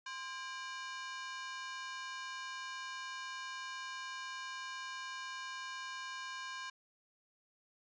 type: ring-modulated tone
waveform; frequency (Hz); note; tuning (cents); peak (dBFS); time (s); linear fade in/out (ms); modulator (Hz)
sawtooth; 1326; E6; +10; -35; 0.06-6.7; 5; 285
effects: resampled to 16000 Hz